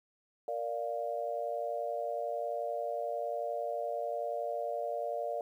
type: chord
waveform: sine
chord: Bb major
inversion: none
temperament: equal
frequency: 466.2 / 587.3 / 698.5 Hz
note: Bb4 / D5 / F5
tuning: 0 / 0 / 0 cents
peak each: -39 / -36 / -37 dBFS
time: 0.48-5.41 s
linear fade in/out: 2 ms
effects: 11-bit